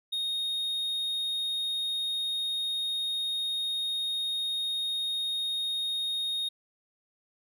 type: tone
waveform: triangle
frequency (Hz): 3716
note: A#7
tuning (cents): -6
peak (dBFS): -27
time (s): 0.12-6.49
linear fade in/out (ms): 10
effects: none